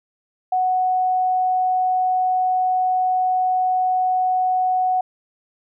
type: tone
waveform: sine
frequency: 740 Hz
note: F#5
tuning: in tune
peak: -16 dBFS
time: 0.52-5.01 s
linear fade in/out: 5 ms
effects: none